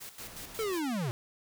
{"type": "noise with tremolo", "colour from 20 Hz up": "white", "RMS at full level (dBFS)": -44, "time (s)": [0, 0.8], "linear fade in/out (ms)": 20, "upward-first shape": "square", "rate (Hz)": 5.5, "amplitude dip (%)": 70}
{"type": "noise", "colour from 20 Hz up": "pink", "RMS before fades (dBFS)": -49, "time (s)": [0.19, 0.73], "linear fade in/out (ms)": 10}
{"type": "linear sweep", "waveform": "square", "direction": "down", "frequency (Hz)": [457.5, 110], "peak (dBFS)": -31, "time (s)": [0.59, 1.11], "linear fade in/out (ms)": 0}
{"effects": []}